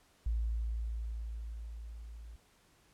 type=tone with level ramp; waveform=sine; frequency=56.2 Hz; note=A1; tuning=37 cents sharp; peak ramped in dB=-29 to -46 dBFS; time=0.26-2.36 s; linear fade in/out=5 ms; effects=pink hiss -67 dBFS RMS until 2.93 s + low-pass 12000 Hz 12 dB/octave